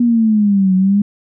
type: exponential two-way sweep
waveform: sine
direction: down then up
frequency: 242.7 to 185 to 207 Hz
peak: -9 dBFS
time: 0-1.02 s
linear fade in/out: 5 ms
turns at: 0.75 s
effects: none